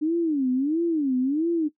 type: tone with vibrato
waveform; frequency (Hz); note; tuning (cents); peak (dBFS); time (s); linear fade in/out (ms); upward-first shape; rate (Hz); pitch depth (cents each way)
sine; 293.7; D4; 0; -20; 0.01-1.69; 20; sine; 1.5; 260
effects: noise-tail reverb RT60 0.1 s tail -17 dB re dry